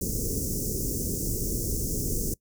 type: band-stop noise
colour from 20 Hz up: pink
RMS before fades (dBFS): -29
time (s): 0.01-2.34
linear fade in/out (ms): 5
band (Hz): 470 to 5700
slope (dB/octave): 48
effects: noise-tail reverb RT60 0.1 s tail -22 dB re dry